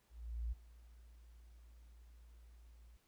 sine tone with ADSR envelope, 57.7 Hz, A#1, 17 cents flat, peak -36 dBFS, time 0.09-2.97 s, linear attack 430 ms, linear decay 18 ms, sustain -21 dB, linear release 8 ms, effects pink hiss -75 dBFS RMS until 3.07 s

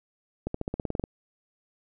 accelerating click train, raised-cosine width 2 ms, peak -16 dBFS, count 11, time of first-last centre 0.47-1.039 s, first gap 74 ms, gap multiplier 0.94, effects none

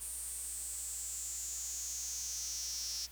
square tone with high-pass filter sweep, 119.2 Hz, A#2, 39 cents sharp, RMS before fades -41 dBFS, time 0-3.07 s, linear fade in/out 20 ms, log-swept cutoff 9100 to 5400 Hz, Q 6.7, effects added 60 Hz sine -56 dBFS peak until 3.11 s + white hiss -56 dBFS RMS until 3.11 s

